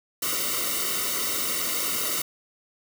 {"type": "noise with comb filter", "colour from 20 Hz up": "white", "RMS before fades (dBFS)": -27, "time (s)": [0.22, 2.22], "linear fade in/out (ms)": 5, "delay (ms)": 1.2, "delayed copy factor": -1, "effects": []}